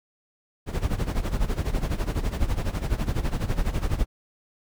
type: noise with tremolo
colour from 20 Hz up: brown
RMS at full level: -22 dBFS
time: 0.66-4.06 s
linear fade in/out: 50 ms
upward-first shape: sine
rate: 12 Hz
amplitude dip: 80%
effects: none